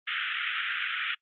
pink band-pass noise, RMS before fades -31 dBFS, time 0.07-1.15 s, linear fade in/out 10 ms, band 1300 to 3400 Hz, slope 96 dB/octave, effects noise-tail reverb RT60 0.1 s tail -24 dB re dry + Opus 24 kbps

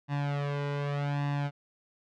sawtooth tone with flanger, 143.3 Hz, D3, 42 cents flat, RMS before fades -31 dBFS, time 0.08-1.51 s, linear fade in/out 50 ms, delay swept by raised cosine 1.1 to 2.03 ms, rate 0.84 Hz, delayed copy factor +0.85, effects low-pass 3000 Hz 12 dB/octave

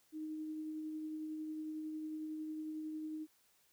sine tone with tremolo, 310.8 Hz, D#4, 2 cents flat, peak -39 dBFS, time 0.12-3.27 s, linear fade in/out 50 ms, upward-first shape triangle, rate 11 Hz, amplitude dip 25%, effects white hiss -72 dBFS RMS until 3.72 s

